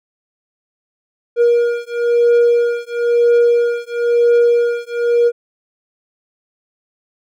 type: beating tone pair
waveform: triangle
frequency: 474.2 / 475.2 Hz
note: A#4 / A#4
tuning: +30 / +33 cents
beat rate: 1 Hz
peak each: -12 dBFS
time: 1.36-5.32 s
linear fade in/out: 50 ms
effects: none